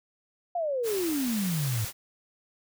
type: exponential sweep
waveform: sine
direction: down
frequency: 720 to 103.83 Hz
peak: -26 dBFS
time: 0.55-1.85 s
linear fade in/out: 5 ms
type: noise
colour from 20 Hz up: white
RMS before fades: -36 dBFS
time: 0.83-1.93 s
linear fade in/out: 50 ms
effects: none